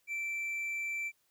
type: tone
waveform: triangle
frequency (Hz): 2337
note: D7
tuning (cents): -9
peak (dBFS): -32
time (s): 0.07-1.12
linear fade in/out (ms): 50
effects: white hiss -74 dBFS RMS until 1.3 s